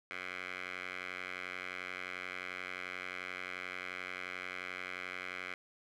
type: tone with band-pass filter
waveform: 10% pulse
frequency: 91.4 Hz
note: F#2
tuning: 21 cents flat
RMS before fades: -43 dBFS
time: 0.11-5.54 s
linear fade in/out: 0 ms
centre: 2000 Hz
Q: 3.5
effects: none